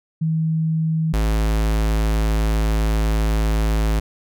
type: tone pair in turn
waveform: sine / square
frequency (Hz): 160 / 53.9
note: D#3 / A1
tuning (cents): +49 / -35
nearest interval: octave + perfect fifth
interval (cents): 1884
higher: first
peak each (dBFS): -17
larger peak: neither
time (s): 0.21-1.13 / 1.13-4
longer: second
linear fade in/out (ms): 10
effects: none